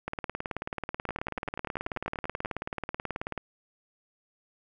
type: two click trains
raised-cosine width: 0.5 ms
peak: -19 / -17 dBFS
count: 15 / 62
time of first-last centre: 1.09-2.449 / 0.08-3.377 s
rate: 10.3 / 18.5 Hz
effects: none